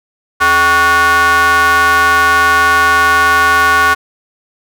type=ring-modulated tone; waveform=square; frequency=173.1 Hz; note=F3; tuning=15 cents flat; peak=-5 dBFS; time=0.4-3.95 s; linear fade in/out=20 ms; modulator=1290 Hz; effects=none